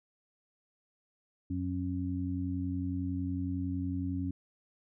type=harmonic tone; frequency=90.9 Hz; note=F#2; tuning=30 cents flat; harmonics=1 / 2 / 3; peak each=-35 / -40 / -34 dBFS; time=1.5-4.31 s; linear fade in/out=5 ms; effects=none